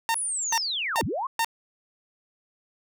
sawtooth tone bursts, 913 Hz, A#5, 36 cents flat, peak -18 dBFS, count 4, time 0.09-1.446 s, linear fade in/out 0 ms, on 54 ms, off 380 ms
sine linear two-way sweep, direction down then up, 10548 to 60 to 1128 Hz, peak -26 dBFS, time 0.15-1.27 s, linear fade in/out 5 ms, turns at 1.04 s
effects none

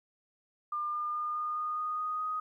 sine tone with pitch steps, 1200 / 1207 / 1213.9 / 1221 / 1228 / 1235.2 / 1242.3 / 1249.5 Hz, D6 / D6 / D#6 / D#6 / D#6 / D#6 / D#6 / D#6, +37 / +47 / -43 / -33 / -23 / -13 / -3 / +7 cents, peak -31 dBFS, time 0.72-2.4 s, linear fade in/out 5 ms, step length 210 ms, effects 12-bit

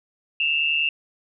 sine tone pair together, 2644 / 2794 Hz, E7 / F7, +5 / 0 cents, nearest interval minor second, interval 95 cents, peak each -22 dBFS, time 0.4-0.89 s, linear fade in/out 2 ms, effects none

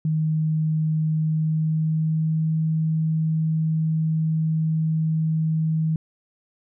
sine tone with pitch glide, 156.7 to 158.89 Hz, D#3 to D#3, +13 to +37 cents, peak -19 dBFS, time 0.05-5.96 s, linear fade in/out 2 ms, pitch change +24 cents, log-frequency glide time 1.13-2.54 s, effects none

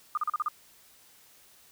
sine tone bursts, 1219 Hz, D#6, 36 cents flat, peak -25 dBFS, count 6, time 0.15-0.484 s, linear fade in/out 2 ms, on 24 ms, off 38 ms, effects white hiss -58 dBFS RMS until 1.71 s

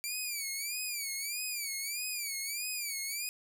10% pulse tone with vibrato, 2329 Hz, D7, 15 cents flat, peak -26 dBFS, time 0.04-3.29 s, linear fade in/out 0 ms, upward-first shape sine, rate 1.6 Hz, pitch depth 130 cents each way, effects none

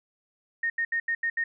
sine tone bursts at uneven times, 1847 Hz, A#6, 16 cents flat, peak -24 dBFS, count 6, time 0.63-0.7 / 0.78-0.85 / 0.92-1 / 1.08-1.15 / 1.23-1.3 / 1.37-1.44 s, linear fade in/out 5 ms, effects none

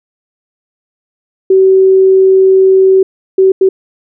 sine tone bursts at uneven times, 380.9 Hz, G4, 50 cents flat, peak -3 dBFS, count 3, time 1.5-3.03 / 3.38-3.52 / 3.61-3.69 s, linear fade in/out 5 ms, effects none

